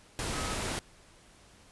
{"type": "tone in noise", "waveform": "sine", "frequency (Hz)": 1275, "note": "D#6", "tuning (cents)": 42, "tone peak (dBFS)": -40, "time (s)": [0.33, 0.54], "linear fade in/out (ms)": 0, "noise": "pink", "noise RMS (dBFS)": -34, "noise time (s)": [0.19, 0.79], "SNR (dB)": -9, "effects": ["pink hiss -58 dBFS RMS until 1.71 s", "resampled to 24000 Hz"]}